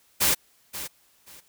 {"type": "noise with echo", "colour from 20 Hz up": "white", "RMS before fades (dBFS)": -21, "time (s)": [0.2, 0.35], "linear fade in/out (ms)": 20, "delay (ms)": 530, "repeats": 2, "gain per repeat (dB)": -13, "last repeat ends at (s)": 1.41, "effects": ["white hiss -62 dBFS RMS until 1.48 s"]}